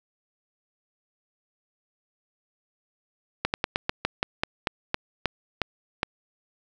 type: slowing click train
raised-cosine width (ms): 0.3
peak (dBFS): -7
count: 13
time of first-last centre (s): 3.45-6.031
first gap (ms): 89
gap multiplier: 1.15
effects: none